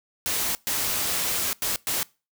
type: noise bursts at uneven times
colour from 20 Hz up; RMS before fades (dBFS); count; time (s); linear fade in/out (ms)
white; -26; 4; 0.26-0.55 / 0.67-1.53 / 1.62-1.76 / 1.87-2.03; 0
effects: noise-tail reverb RT60 0.3 s tail -23 dB re dry